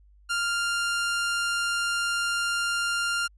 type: tone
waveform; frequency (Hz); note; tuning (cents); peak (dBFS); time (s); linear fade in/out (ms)
sawtooth; 1396.9; F6; 0; -21; 0.29-3.28; 20
effects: added 50 Hz sine -53 dBFS peak until 3.37 s + resampled to 24000 Hz